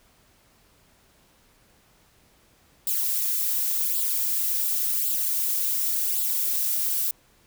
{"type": "noise with flanger", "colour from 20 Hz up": "violet", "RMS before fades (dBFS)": -25, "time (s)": [2.87, 7.11], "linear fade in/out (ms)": 2, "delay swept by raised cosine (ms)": [0.24, 4.14], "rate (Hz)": 0.9, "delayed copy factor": 0.6, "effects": ["pink hiss -60 dBFS RMS until 7.46 s"]}